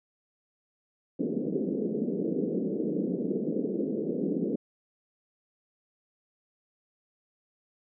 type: band-pass noise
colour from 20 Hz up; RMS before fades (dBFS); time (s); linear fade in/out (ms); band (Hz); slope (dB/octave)
pink; -30; 1.19-4.56; 5; 180 to 480; 48
effects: none